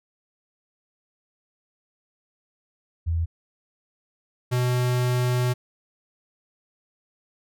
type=tone pair in turn; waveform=sine / square; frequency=83 / 124.36 Hz; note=E2 / B2; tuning=+12 / +12 cents; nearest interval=perfect fifth; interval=700 cents; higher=second; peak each=-21 dBFS; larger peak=neither; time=3.06-3.26 / 4.51-5.54 s; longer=second; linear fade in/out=20 ms; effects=none